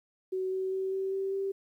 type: tone with pitch steps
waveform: sine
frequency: 375.1 / 378.1 / 381.2 / 384.3 / 387.4 / 390.6 Hz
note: F#4 / F#4 / G4 / G4 / G4 / G4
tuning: +24 / +38 / -48 / -34 / -20 / -6 cents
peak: -29 dBFS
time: 0.32-1.52 s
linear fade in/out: 10 ms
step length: 200 ms
effects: 11-bit